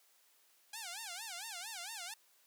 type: tone with vibrato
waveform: 5% pulse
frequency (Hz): 795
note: G5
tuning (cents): +24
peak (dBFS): -31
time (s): 0.73-2.14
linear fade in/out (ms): 5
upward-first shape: sine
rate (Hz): 4.4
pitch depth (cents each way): 250
effects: white hiss -69 dBFS RMS until 2.46 s + high-pass 400 Hz 12 dB/octave